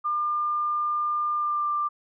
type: tone with pitch glide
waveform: sine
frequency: 1200 to 1186.2 Hz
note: D6 to D6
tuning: +37 to +17 cents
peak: -23 dBFS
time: 0.04-1.89 s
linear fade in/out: 20 ms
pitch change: -20 cents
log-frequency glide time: 1.36-1.69 s
effects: none